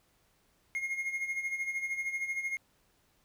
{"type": "tone with tremolo", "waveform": "triangle", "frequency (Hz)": 2144, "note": "C7", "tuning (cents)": 42, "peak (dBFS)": -28, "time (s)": [0.75, 2.57], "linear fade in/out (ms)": 0, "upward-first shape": "sine", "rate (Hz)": 13, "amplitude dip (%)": 65, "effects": ["pink hiss -70 dBFS RMS until 3.24 s"]}